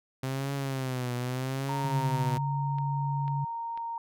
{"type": "tone with vibrato", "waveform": "sawtooth", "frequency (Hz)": 130.81, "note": "C3", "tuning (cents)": 0, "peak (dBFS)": -26, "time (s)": [0.23, 2.38], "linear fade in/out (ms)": 5, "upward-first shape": "triangle", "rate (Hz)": 0.82, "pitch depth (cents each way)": 120}
{"type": "tone", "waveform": "sine", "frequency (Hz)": 926, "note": "A#5", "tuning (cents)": -12, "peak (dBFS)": -32, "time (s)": [1.69, 3.98], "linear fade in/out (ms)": 2}
{"type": "tone with pitch glide", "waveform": "sine", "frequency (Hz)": [142.3, 140.91], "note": ["C#3", "C#3"], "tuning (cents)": [46, 29], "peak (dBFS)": -28, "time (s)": [1.84, 3.45], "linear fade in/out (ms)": 10, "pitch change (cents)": -17, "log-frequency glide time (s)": [2.07, 2.26]}
{"type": "click train", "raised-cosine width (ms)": 0.3, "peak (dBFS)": -31, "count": 4, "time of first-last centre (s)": [2.29, 3.775], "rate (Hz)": 2.02}
{"effects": []}